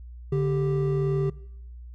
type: tone pair together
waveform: triangle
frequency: 144.69 / 392 Hz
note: D3 / G4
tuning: -25 / 0 cents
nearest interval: octave + perfect fourth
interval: 1725 cents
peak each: -21 / -24 dBFS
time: 0.32-1.3 s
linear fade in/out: 5 ms
effects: noise-tail reverb RT60 0.9 s tail -22 dB re dry + added 60 Hz sine -39 dBFS peak until 1.94 s